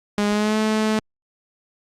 sawtooth tone with pitch glide, 206.4 to 216.7 Hz, G#3 to A3, -10 to -26 cents, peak -14 dBFS, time 0.18-0.99 s, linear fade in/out 0 ms, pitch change +84 cents, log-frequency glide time 0.28-0.57 s, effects low-pass 8000 Hz 12 dB/octave + Opus 48 kbps

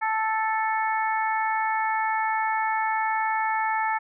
harmonic tone, 439.7 Hz, A4, 1 cent flat, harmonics 2 / 3 / 4 / 5, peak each -24 / -31 / -30 / -33 dBFS, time 0.01-3.99 s, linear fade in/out 20 ms, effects none

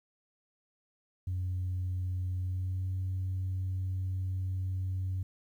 sine tone with pitch glide, 91.5 to 93.42 Hz, F#2 to F#2, -19 to +17 cents, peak -29 dBFS, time 1.27-5.23 s, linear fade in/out 5 ms, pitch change +36 cents, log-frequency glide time 2.39-2.88 s, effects tanh soft clip ceiling -28 dBFS + 11-bit

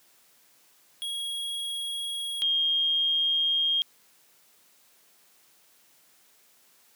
square / sine tone pair in turn, 3306 / 3232 Hz, G#7 / G#7, -9 / -48 cents, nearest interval unison, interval 39 cents, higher first, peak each -31 / -22 dBFS, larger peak second, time 1.02-2.42 / 2.42-3.82 s, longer neither, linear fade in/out 0 ms, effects white hiss -61 dBFS RMS until 6.95 s + high-pass 150 Hz 12 dB/octave

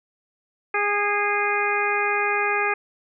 harmonic tone with a mistuned harmonic, 410.1 Hz, G#4, 22 cents flat, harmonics 1 / 2 / 3 / 4 / 5 / 6, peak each -27 / -27 / -27 / -27 / -27 / -27 dBFS, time 0.74-2.74 s, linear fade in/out 5 ms, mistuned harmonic 5, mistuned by +30 cents, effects none

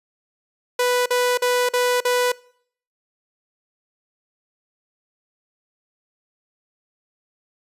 sawtooth tone bursts, 493.9 Hz, B4, in tune, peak -13 dBFS, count 5, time 0.79-2.32 s, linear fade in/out 5 ms, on 270 ms, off 45 ms, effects noise-tail reverb RT60 0.6 s tail -23 dB re dry + resampled to 32000 Hz

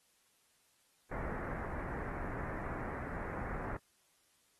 pink low-pass noise, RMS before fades -41 dBFS, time 1.11-3.77 s, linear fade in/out 5 ms, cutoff 2000 Hz, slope 48 dB/octave, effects white hiss -72 dBFS RMS until 4.59 s + AAC 32 kbps

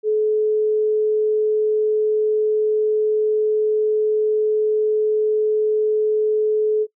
sine tone, 429 Hz, A4, 44 cents flat, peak -15 dBFS, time 0.03-6.87 s, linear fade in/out 50 ms, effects noise-tail reverb RT60 0.1 s tail -22 dB re dry

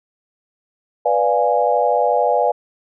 sine chord, B diminished seventh, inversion none, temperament equal, 493.9 / 587.3 / 698.5 / 830.6 Hz, B4 / D5 / F5 / Ab5, 0 / 0 / 0 / 0 cents, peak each -19 dBFS, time 1.05-2.52 s, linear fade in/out 10 ms, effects none

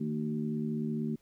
harmonic tone with a mistuned harmonic, 75.5 Hz, D2, 48 cents sharp, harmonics 2 / 3 / 4 / 5, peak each -36 / -32 / -43 / -41 dBFS, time 0-1.16 s, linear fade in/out 10 ms, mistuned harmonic 2, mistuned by +53 cents, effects pink hiss -70 dBFS RMS until 1.21 s

